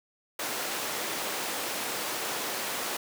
pink high-pass noise, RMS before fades -33 dBFS, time 0.39-2.97 s, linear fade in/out 5 ms, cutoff 390 Hz, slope 12 dB/octave, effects none

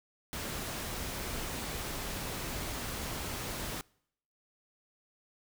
pink noise, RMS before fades -38 dBFS, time 0.33-3.81 s, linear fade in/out 0 ms, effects noise-tail reverb RT60 0.7 s tail -25 dB re dry

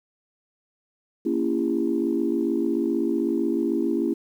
sine chord, A# diminished seventh, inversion none, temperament just, 233.1 / 279.7 / 335.6 / 402.8 Hz, A#3 / C#4 / E4 / G4, 0 / +16 / +31 / +47 cents, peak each -27 / -26 / -24 / -29 dBFS, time 1.25-4.14 s, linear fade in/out 10 ms, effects tanh soft clip ceiling -11 dBFS + 9-bit

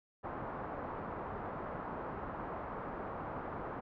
white low-pass noise, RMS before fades -42 dBFS, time 0.23-3.81 s, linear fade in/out 20 ms, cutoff 1200 Hz, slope 24 dB/octave, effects none

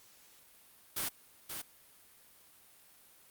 white noise with echo, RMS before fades -35 dBFS, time 0.96-1.09 s, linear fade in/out 10 ms, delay 530 ms, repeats 1, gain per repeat -6 dB, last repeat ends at 1.62 s, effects white hiss -61 dBFS RMS until 3.3 s + Opus 48 kbps

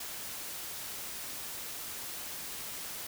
white noise, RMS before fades -41 dBFS, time 0-3.07 s, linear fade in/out 5 ms, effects none

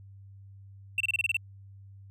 triangle tone bursts, 2696 Hz, E7, 38 cents sharp, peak -22 dBFS, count 8, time 0.98-1.368 s, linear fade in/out 2 ms, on 24 ms, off 28 ms, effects added 98 Hz sine -47 dBFS peak until 2.1 s + resampled to 32000 Hz

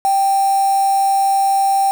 sine tone with quantisation, 784 Hz, G5, in tune, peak -12 dBFS, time 0.05-1.91 s, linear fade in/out 0 ms, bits 4, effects none

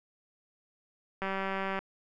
click train, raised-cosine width 0.5 ms, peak -19 dBFS, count 111, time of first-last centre 1.22-1.79 s, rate 193 Hz, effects none

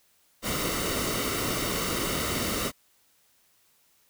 pink noise with comb filter, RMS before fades -29 dBFS, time 0.42-2.72 s, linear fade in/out 50 ms, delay 1.2 ms, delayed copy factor -0.6, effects white hiss -65 dBFS RMS until 4.09 s

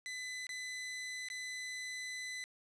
sawtooth tone with dropouts, 2008 Hz, B6, 28 cents sharp, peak -37 dBFS, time 0.06-2.44 s, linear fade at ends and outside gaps 0 ms, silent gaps 0.468-0.492 / 1.286-1.301 s, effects resampled to 22050 Hz + 11-bit

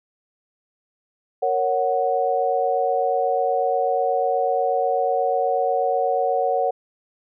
sine chord, F# major, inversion first, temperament equal, 466.2 / 554.4 / 740 Hz, A#4 / C#5 / F#5, 0 / 0 / 0 cents, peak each -24 / -23 / -21 dBFS, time 1.42-6.71 s, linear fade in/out 10 ms, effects none

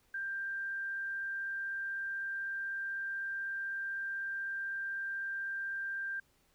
sine tone, 1584 Hz, G6, 18 cents sharp, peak -35 dBFS, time 0.14-6.2 s, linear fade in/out 5 ms, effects pink hiss -71 dBFS RMS until 6.54 s

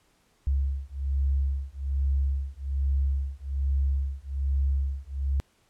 sine beating tone pair, 67.9 / 69.1 Hz, C#2 / C#2, -35 / -5 cents, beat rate 1.2 Hz, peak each -27 dBFS, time 0.47-5.4 s, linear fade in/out 0 ms, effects pink hiss -66 dBFS RMS until 5.69 s + low-pass 11000 Hz 12 dB/octave

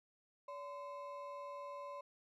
triangle ring-modulated tone, 799 Hz, G5, 33 cents sharp, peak -40 dBFS, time 0.48-2.01 s, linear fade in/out 5 ms, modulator 228 Hz, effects none

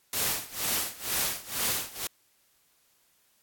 white noise with tremolo, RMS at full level -27 dBFS, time 0.13-2.07 s, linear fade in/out 2 ms, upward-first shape sine, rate 2.1 Hz, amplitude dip 90%, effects white hiss -67 dBFS RMS until 3.42 s + AAC 64 kbps

